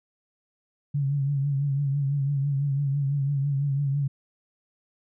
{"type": "tone with vibrato", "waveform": "sine", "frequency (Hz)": 140.2, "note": "C#3", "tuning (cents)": 20, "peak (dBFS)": -22, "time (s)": [0.94, 4.08], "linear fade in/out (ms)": 10, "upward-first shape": "triangle", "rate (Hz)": 6, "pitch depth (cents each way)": 67, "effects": []}